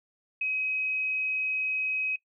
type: tone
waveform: sine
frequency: 2536 Hz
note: D#7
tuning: 32 cents sharp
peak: -26 dBFS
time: 0.41-2.16 s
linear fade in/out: 5 ms
effects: noise-tail reverb RT60 0.1 s tail -20 dB re dry